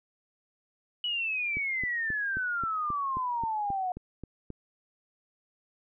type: exponential sweep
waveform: sine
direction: down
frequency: 2960 to 720 Hz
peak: -28 dBFS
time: 1.04-3.92 s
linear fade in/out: 2 ms
type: click train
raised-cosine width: 3 ms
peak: -26 dBFS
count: 12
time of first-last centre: 1.57-4.503 s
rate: 3.75 Hz
effects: none